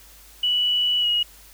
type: tone with pitch glide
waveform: sine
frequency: 2951 to 2894 Hz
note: F#7 to F#7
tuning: -5 to -39 cents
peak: -18 dBFS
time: 0.43-1.23 s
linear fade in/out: 5 ms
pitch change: -34 cents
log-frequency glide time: 1-1.06 s
effects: added 50 Hz sine -51 dBFS peak until 1.53 s + white hiss -49 dBFS RMS until 1.53 s